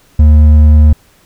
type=tone with hard clipping; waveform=triangle; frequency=75.8 Hz; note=D#2; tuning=45 cents flat; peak=-3 dBFS; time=0.19-0.93 s; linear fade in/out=5 ms; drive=8 dB; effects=pink hiss -48 dBFS RMS until 1.25 s